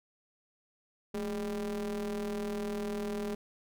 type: ring-modulated tone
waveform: square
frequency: 98 Hz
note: G2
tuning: in tune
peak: -31 dBFS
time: 1.14-3.35 s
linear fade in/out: 5 ms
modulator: 314 Hz
effects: none